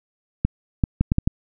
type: clicks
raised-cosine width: 5 ms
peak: -5 dBFS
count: 6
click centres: 0.45 / 0.838 / 1.01 / 1.119 / 1.184 / 1.275 s
effects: none